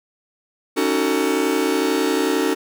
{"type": "chord", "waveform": "45% pulse", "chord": "D# half-diminished seventh", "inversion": "third", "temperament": "just", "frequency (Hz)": [280, 311.1, 373.4, 448], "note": ["C#4", "D#4", "F#4", "A4"], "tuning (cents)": [18, 0, 16, 31], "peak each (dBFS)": -23, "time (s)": [0.76, 2.55], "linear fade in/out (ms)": 20, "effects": []}